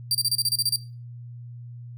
sawtooth tone bursts, 4699 Hz, D8, in tune, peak -17 dBFS, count 10, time 0.11-0.76 s, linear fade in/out 2 ms, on 38 ms, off 30 ms, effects noise-tail reverb RT60 0.3 s tail -17 dB re dry + added 120 Hz sine -37 dBFS peak until 1.97 s

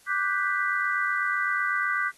sine chord, G major seventh, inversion second, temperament equal, 1174.7 / 1480 / 1568 / 1975.5 Hz, D6 / F#6 / G6 / B6, 0 / 0 / 0 / 0 cents, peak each -29 dBFS, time 0.06-2.12 s, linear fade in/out 50 ms, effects white hiss -57 dBFS RMS until 2.17 s + AAC 32 kbps

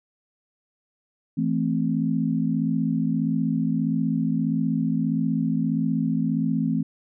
sine chord, A minor, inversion second, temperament equal, 164.81 / 220 / 261.6 Hz, E3 / A3 / C4, 0 / 0 / 0 cents, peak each -25 dBFS, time 1.37-6.83 s, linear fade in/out 10 ms, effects none

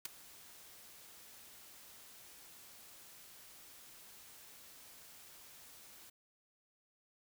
white noise with ADSR envelope, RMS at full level -37 dBFS, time 0.05-6.1 s, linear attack 5 ms, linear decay 10 ms, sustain -20 dB, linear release 7 ms, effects none

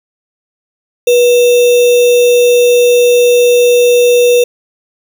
sine tone with sample-and-hold, 485.6 Hz, B4, 29 cents flat, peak -4 dBFS, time 1.07-4.44 s, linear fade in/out 5 ms, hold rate 3150 Hz, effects none

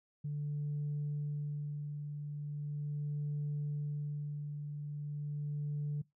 sine tone with tremolo, 146.83 Hz, D3, in tune, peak -32 dBFS, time 0.24-6.02 s, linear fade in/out 10 ms, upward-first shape sine, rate 0.39 Hz, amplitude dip 50%, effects noise-tail reverb RT60 0.2 s tail -23 dB re dry + tanh soft clip ceiling -31 dBFS

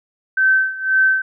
sine tone with tremolo, 1542 Hz, G6, 29 cents flat, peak -10 dBFS, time 0.37-1.22 s, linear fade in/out 5 ms, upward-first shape sine, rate 1.9 Hz, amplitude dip 85%, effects none

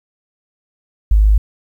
sine tone, 51.91 Hz, G#1, in tune, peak -7 dBFS, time 1.11-1.38 s, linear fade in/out 5 ms, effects 8-bit

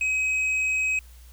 sine tone with hard clipping, 2537 Hz, D#7, 33 cents sharp, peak -23 dBFS, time 0.01-0.99 s, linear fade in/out 2 ms, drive 4 dB, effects added 60 Hz sine -45 dBFS peak until 1.32 s + white hiss -56 dBFS RMS until 1.32 s

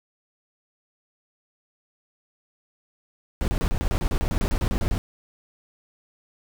brown noise bursts, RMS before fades -23 dBFS, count 16, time 3.41-4.98 s, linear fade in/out 0 ms, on 70 ms, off 30 ms, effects none

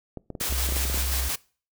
clicks, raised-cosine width 2 ms, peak -21 dBFS, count 12, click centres 0.173 / 0.303 / 0.352 / 0.412 / 0.525 / 0.689 / 0.723 / 0.766 / 0.853 / 0.899 / 0.944 / 0.975 s
white noise with tremolo, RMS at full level -28 dBFS, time 0.4-1.36 s, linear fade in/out 10 ms, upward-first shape square, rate 5.6 Hz, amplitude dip 30%
sine tone with vibrato, 65.2 Hz, C2, 5 cents flat, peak -26 dBFS, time 0.49-1.29 s, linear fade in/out 10 ms, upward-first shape triangle, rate 15 Hz, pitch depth 8 cents each way
effects noise-tail reverb RT60 0.4 s tail -23 dB re dry

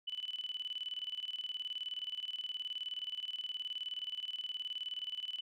sine tone with tremolo, 2991 Hz, F#7, 18 cents sharp, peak -36 dBFS, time 0.07-5.41 s, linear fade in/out 10 ms, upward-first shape square, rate 19 Hz, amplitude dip 75%, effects none

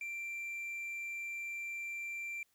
triangle tone with quantisation, 2357 Hz, D7, 6 cents sharp, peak -37 dBFS, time 0.01-2.43 s, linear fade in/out 2 ms, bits 11, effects white hiss -75 dBFS RMS until 2.54 s

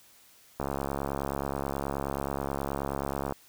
click train, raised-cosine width 1 ms, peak -17 dBFS, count 190, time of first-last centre 0.6-3.323 s, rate 69.4 Hz, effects white hiss -58 dBFS RMS until 3.48 s

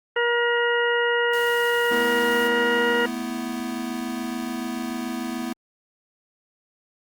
harmonic tone, 475.5 Hz, A#4, 34 cents sharp, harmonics 1 / 2 / 3 / 4 / 6, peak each -22 / -28 / -26 / -25 / -31 dBFS, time 0.16-3.06 s, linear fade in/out 5 ms
white noise, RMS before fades -39 dBFS, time 1.33-2.48 s, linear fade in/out 5 ms
square chord, A suspended second, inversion none, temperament equal, 220 / 246.9 / 329.6 Hz, A3 / B3 / E4, 0 / 0 / 0 cents, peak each -34 / -30 / -34 dBFS, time 1.91-5.53 s, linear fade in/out 5 ms
effects Opus 24 kbps

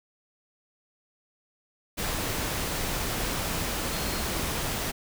sine tone in noise, 4253 Hz, C8, 27 cents sharp, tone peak -41 dBFS, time 3.9-4.22 s, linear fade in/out 20 ms, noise pink, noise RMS -30 dBFS, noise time 1.97-4.92 s, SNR -14 dB, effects none

